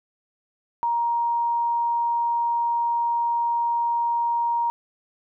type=tone; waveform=sine; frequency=940 Hz; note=A#5; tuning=14 cents sharp; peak=-20 dBFS; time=0.83-4.7 s; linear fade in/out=0 ms; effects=none